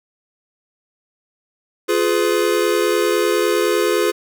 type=chord; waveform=square; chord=F diminished; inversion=none; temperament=just; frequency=349.2 / 419.1 / 502.9 Hz; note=F4 / Ab4 / Cb5; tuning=0 / +16 / +31 cents; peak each=-20 / -19 / -22 dBFS; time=1.88-4.12 s; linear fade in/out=20 ms; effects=none